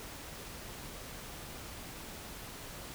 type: silence
effects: pink hiss -46 dBFS RMS until 2.94 s